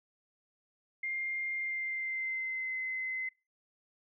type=tone with pitch glide; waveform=sine; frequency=2112 to 2051 Hz; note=C7 to C7; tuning=+16 to -35 cents; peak=-33 dBFS; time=1.03-3.29 s; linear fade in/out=5 ms; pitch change=-51 cents; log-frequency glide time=1.54-2.78 s; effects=noise-tail reverb RT60 0.3 s tail -25 dB re dry